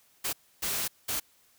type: noise bursts at uneven times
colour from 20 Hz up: white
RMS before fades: -31 dBFS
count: 3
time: 0.24-0.33 / 0.62-0.88 / 1.08-1.2 s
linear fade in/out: 10 ms
effects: white hiss -64 dBFS RMS until 1.58 s